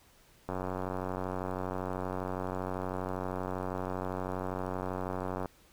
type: click train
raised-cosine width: 1 ms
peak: -21 dBFS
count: 461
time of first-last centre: 0.49-5.458 s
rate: 92.6 Hz
effects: pink hiss -62 dBFS RMS until 5.72 s